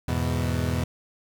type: chord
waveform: 30% pulse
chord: E major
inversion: none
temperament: equal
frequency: 82.41 / 103.83 / 123.47 Hz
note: E2 / G#2 / B2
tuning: 0 / 0 / 0 cents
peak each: -24 / -30 / -25 dBFS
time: 0.08-0.84 s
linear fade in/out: 5 ms
effects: 9-bit